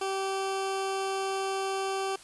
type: tone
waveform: 20% pulse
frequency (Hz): 387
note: G4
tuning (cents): -22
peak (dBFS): -24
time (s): 0.01-2.16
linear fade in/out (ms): 5
effects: white hiss -51 dBFS RMS until 2.23 s + resampled to 24000 Hz